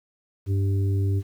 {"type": "harmonic tone", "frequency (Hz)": 98, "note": "G2", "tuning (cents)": 0, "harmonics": [1, 3, 4], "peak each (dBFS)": [-20, -34, -35], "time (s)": [0.46, 1.23], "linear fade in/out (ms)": 50, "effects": ["9-bit"]}